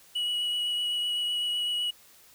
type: tone with vibrato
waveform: triangle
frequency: 2924 Hz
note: F#7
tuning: 21 cents flat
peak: -25 dBFS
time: 0.15-1.91 s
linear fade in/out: 10 ms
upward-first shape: triangle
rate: 7.9 Hz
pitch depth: 15 cents each way
effects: white hiss -56 dBFS RMS until 2.34 s